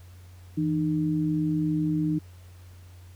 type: tone pair together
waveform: sine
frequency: 162.5 / 305.3 Hz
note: E3 / D#4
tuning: -24 / -33 cents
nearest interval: major seventh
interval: 1091 cents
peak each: -26 / -25 dBFS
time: 0.57-2.19 s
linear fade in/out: 10 ms
effects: added 90 Hz sine -45 dBFS peak until 3.15 s + pink hiss -58 dBFS RMS until 3.15 s